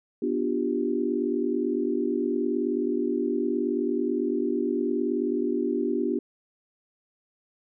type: chord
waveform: sine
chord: G dominant seventh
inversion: first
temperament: just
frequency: 245 / 294 / 352.8 / 392 Hz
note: B3 / D4 / F4 / G4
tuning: -14 / +2 / +18 / 0 cents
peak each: -29 dBFS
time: 0.22-6.19 s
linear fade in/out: 5 ms
effects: none